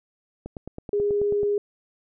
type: click train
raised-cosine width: 2 ms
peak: -21 dBFS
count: 10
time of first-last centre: 0.46-1.432 s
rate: 9.26 Hz
type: tone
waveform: sine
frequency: 410 Hz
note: G#4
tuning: 22 cents flat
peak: -20 dBFS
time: 0.93-1.58 s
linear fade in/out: 2 ms
effects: none